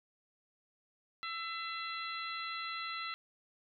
harmonic tone with a mistuned harmonic, 674 Hz, E5, 38 cents sharp, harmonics 2 / 3 / 4 / 5 / 6, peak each -41 / -44 / -46 / -49 / -45 dBFS, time 1.23-3.14 s, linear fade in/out 0 ms, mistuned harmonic 2, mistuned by -26 cents, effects none

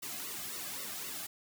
white noise with flanger, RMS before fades -41 dBFS, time 0.02-1.27 s, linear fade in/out 10 ms, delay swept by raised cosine 1.2 to 2.18 ms, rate 3.8 Hz, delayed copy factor -0.9, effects none

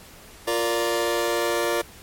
sawtooth chord, Bb major, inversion second, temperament just, 349.6 / 466.2 / 582.7 Hz, F4 / Bb4 / D5, +2 / 0 / -14 cents, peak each -22 dBFS, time 0.47-1.82 s, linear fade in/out 10 ms, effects pink hiss -46 dBFS RMS until 2.02 s + MP3 64 kbps

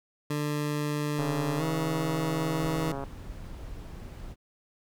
20% pulse tone with pitch glide, 148.3 to 159.86 Hz, D3 to D#3, +17 to +47 cents, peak -23 dBFS, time 0.3-2.92 s, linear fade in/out 5 ms, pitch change +130 cents, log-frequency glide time 1.57-1.63 s
click train, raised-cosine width 1 ms, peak -22 dBFS, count 256, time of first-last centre 1.19-3.038 s, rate 138 Hz
brown noise, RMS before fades -41 dBFS, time 2.57-4.36 s, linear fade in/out 50 ms
effects none

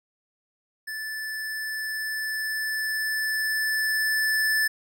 square tone with level ramp, 1749 Hz, A6, 11 cents flat, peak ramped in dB -32 to -21 dBFS, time 0.87-4.68 s, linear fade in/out 10 ms, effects none

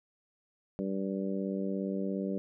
harmonic tone, 97.2 Hz, G2, 14 cents flat, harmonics 2 / 3 / 4 / 5 / 6, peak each -33 / -38 / -39 / -40 / -42 dBFS, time 0.79-2.38 s, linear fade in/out 0 ms, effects none

